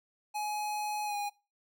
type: tone with pitch glide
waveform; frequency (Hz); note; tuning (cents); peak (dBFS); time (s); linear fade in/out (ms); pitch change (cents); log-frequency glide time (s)
square; 841 to 820.4; G#5 to G#5; +22 to -21; -33; 0.34-1.3; 20; -43; 1.05-1.15
effects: noise-tail reverb RT60 0.3 s tail -23 dB re dry